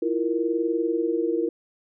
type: tone cluster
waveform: sine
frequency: 327 / 347.4 / 467.3 Hz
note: E4 / F4 / A#4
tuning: -14 / -9 / +4 cents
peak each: -26 dBFS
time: 0.02-1.49 s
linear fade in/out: 5 ms
effects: none